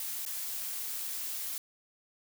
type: noise with dropouts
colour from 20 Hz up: blue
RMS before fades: -37 dBFS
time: 0-1.58 s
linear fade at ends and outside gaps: 1 ms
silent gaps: 0.252-0.262 s
effects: none